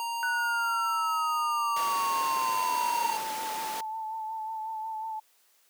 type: tone with pitch glide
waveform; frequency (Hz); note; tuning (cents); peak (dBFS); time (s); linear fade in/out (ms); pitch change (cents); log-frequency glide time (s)
square; 932.3 to 916.3; A#5 to A#5; 0 to -30; -31; 0-3.17; 0; -30; 1.47-2.38
type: exponential sweep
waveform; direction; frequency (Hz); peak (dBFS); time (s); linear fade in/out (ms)
sine; down; 1488 to 932.3; -27; 0.23-3.1; 0
type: noise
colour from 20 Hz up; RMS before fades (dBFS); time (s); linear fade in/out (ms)
pink; -36; 1.76-3.81; 5
type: tone with vibrato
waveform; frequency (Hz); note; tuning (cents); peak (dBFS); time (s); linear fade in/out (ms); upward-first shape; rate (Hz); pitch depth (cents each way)
sine; 880; A5; 0; -32; 3.02-5.2; 10; sine; 5.5; 27
effects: white hiss -65 dBFS RMS until 5.69 s + high-pass 400 Hz 12 dB/octave